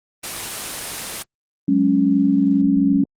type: noise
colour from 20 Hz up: white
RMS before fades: -26 dBFS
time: 0.23-1.23 s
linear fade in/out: 10 ms
type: chord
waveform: sine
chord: F# suspended second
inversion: none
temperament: equal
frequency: 185 / 207.7 / 277.2 Hz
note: F#3 / G#3 / C#4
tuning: 0 / 0 / 0 cents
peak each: -21 / -19 / -15 dBFS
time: 1.68-3.04 s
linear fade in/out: 5 ms
effects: low-pass 11000 Hz 12 dB/octave + Opus 24 kbps